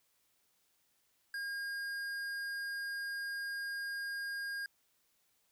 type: tone with hard clipping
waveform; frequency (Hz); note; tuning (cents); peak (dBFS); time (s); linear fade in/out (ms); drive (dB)
sine; 1620; G#6; -43; -39; 1.34-4.66; 2; 12
effects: white hiss -75 dBFS RMS until 5.51 s